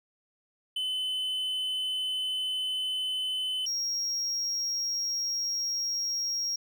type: tone pair in turn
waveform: triangle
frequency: 3031 / 5598 Hz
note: F#7 / F8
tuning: +41 / +3 cents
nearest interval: major seventh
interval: 1062 cents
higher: second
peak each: -27 / -27 dBFS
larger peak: neither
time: 0.76-3.66 / 3.66-6.56 s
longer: neither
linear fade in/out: 5 ms
effects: none